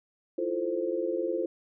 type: chord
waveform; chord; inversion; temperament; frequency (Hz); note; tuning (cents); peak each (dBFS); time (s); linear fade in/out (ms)
sine; F major seventh; third; equal; 329.6 / 349.2 / 440 / 523.3; E4 / F4 / A4 / C5; 0 / 0 / 0 / 0; -35 / -31 / -34 / -32; 0.38-1.46; 5
effects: none